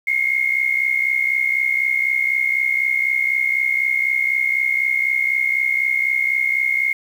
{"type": "tone pair together", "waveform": "sine", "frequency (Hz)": [2126, 2190], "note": ["C7", "C#7"], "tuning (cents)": [27, -22], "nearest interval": "minor second", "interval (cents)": 51, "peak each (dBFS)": [-18, -20], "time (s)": [0.07, 6.93], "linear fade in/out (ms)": 5, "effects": ["7-bit"]}